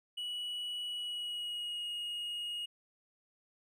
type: tone with pitch glide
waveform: triangle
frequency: 2935 to 2875 Hz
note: F#7 to F7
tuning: -15 to +50 cents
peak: -35 dBFS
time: 0.17-2.66 s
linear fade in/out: 10 ms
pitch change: -35 cents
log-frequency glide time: 0.85-1.9 s
effects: none